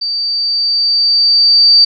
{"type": "tone with level ramp", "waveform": "sine", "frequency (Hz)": 4630, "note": "D8", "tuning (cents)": -25, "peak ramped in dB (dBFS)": [-15, -3], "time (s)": [0.01, 1.85], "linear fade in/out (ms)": 10, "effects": []}